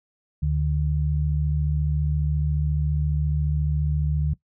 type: tone pair together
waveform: sine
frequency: 74.45 / 148.9 Hz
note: D2 / D3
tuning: +24 / +24 cents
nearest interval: octave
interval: 1200 cents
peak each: -23 dBFS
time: 0.42-4.34 s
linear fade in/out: 10 ms
effects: noise-tail reverb RT60 0.1 s tail -18 dB re dry